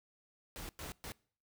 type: noise bursts at uneven times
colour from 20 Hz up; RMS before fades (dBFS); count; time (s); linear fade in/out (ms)
pink; -45; 3; 0.56-0.69 / 0.79-0.92 / 1.04-1.12; 0
effects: noise-tail reverb RT60 0.5 s tail -24 dB re dry